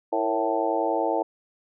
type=harmonic tone with a mistuned harmonic; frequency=110 Hz; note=A2; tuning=in tune; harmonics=3 / 4 / 5 / 6 / 7 / 8; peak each=-29 / -29 / -29 / -29 / -29 / -29 dBFS; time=0.12-1.23 s; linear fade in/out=10 ms; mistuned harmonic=4; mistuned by=+70 cents; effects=none